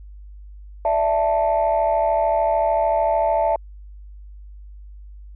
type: chord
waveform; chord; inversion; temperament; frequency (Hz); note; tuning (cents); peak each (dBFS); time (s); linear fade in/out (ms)
sine; D suspended second; none; just; 587.3 / 660.7 / 881; D5 / E5 / A5; 0 / +4 / +2; -22 / -18 / -20; 0.85-3.56; 2
effects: tanh soft clip ceiling -10 dBFS + added 50 Hz sine -37 dBFS peak until 5.35 s